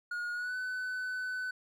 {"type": "tone with pitch glide", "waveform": "triangle", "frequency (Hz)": [1438, 1505.1], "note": ["F#6", "F#6"], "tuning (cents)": [-50, 29], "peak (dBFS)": -32, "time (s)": [0.11, 1.51], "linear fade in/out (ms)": 5, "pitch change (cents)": 79, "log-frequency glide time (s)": [0.33, 0.56], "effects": []}